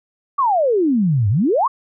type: exponential two-way sweep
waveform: sine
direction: down then up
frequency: 1174.7 to 95.3 to 1174.7 Hz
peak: -13 dBFS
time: 0.38-1.68 s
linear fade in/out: 10 ms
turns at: 1.29 s
effects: none